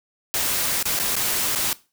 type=noise with dropouts; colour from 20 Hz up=white; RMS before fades=-23 dBFS; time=0.34-1.73 s; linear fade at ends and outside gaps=0 ms; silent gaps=0.827-0.855 / 0.99-0.998 / 1.155-1.165 / 1.55-1.558 s; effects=noise-tail reverb RT60 0.3 s tail -19 dB re dry